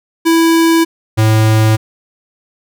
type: tone pair in turn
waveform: square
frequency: 329.6 / 109.55 Hz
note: E4 / A2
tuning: 0 / -7 cents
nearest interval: octave + perfect fifth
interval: 1907 cents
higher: first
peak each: -8 dBFS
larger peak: neither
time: 0.25-0.85 / 1.17-1.77 s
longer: neither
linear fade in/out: 20 ms
effects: none